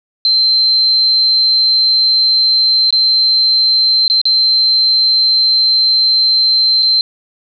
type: tone with dropouts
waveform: sine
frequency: 4113 Hz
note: C8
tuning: 30 cents flat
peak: -8 dBFS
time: 0.25-7.01 s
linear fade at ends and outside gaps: 1 ms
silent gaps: 2.906-2.926 / 4.08-4.099 / 4.215-4.254 / 6.825-6.829 s
effects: none